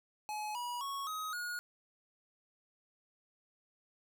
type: tone with pitch steps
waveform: square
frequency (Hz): 848 / 968.5 / 1106.1 / 1263.2 / 1442.7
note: G#5 / B5 / C#6 / D#6 / F#6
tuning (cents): +36 / -34 / -4 / +26 / -44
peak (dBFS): -38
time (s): 0.29-1.59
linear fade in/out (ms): 0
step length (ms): 260
effects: 11-bit